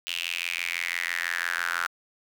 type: tone with high-pass filter sweep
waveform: square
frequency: 43 Hz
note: F1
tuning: 26 cents flat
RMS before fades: -30 dBFS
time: 0.07-1.87 s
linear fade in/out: 0 ms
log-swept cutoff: 2900 to 1400 Hz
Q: 5.7
effects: 9-bit